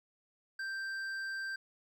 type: tone with hard clipping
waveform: sine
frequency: 1570 Hz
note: G6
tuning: 2 cents sharp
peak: -38 dBFS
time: 0.59-1.56 s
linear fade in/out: 5 ms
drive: 7 dB
effects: none